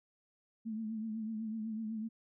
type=tone with vibrato; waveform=sine; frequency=220 Hz; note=A3; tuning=in tune; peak=-36 dBFS; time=0.65-2.09 s; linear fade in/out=20 ms; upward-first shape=triangle; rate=8 Hz; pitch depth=63 cents each way; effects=none